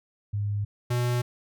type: tone pair in turn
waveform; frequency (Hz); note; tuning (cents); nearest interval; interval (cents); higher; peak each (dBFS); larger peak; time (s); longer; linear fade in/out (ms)
sine / square; 102.7 / 122.13; G#2 / B2; -19 / -19; minor third; 300; second; -25 / -24; second; 0.33-0.65 / 0.9-1.22; neither; 10
effects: none